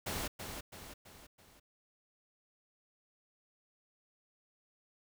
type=noise with echo; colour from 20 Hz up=pink; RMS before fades=-38 dBFS; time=0.06-0.28 s; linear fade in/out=10 ms; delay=330 ms; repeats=4; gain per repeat=-6 dB; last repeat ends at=1.6 s; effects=none